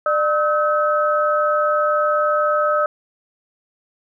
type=tone cluster; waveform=sine; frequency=599 / 1283 / 1527 Hz; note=D5 / E6 / G6; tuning=+34 / -47 / -46 cents; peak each=-18 / -18 / -27 dBFS; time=0.06-2.86 s; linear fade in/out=2 ms; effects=none